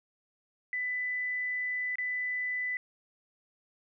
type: tone with dropouts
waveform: sine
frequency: 1995 Hz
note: B6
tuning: 17 cents sharp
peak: -30 dBFS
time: 0.73-2.77 s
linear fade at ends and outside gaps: 1 ms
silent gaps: 1.956-1.984 s
effects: none